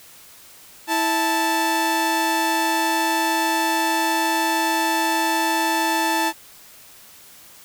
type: tone pair together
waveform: sawtooth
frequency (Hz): 326.4 / 880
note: E4 / A5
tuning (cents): -17 / 0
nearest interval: octave + perfect fourth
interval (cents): 1717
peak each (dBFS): -20 / -16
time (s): 0.87-6.33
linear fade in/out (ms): 50
effects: white hiss -46 dBFS RMS until 7.64 s